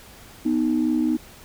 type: tone pair together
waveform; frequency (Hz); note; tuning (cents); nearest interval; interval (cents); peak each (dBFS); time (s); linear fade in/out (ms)
sine; 246.5 / 310.8; B3 / D#4; -3 / -2; major third; 401; -21 / -20; 0.45-1.17; 10
effects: tanh soft clip ceiling -12 dBFS + pink hiss -46 dBFS RMS until 1.44 s